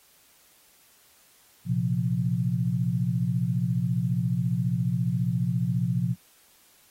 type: chord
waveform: sine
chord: Bb suspended second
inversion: none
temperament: just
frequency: 116.54 / 131.11 / 174.81 Hz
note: Bb2 / C3 / F3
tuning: 0 / +4 / +2 cents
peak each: -28 / -27 / -27 dBFS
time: 1.65-6.16 s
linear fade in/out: 50 ms
effects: white hiss -59 dBFS RMS until 6.9 s + AAC 48 kbps